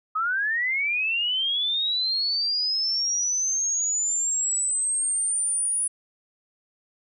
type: linear sweep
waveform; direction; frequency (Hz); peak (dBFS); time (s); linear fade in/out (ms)
sine; up; 1244.5 to 9820; -22; 0.15-5.88; 10
effects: none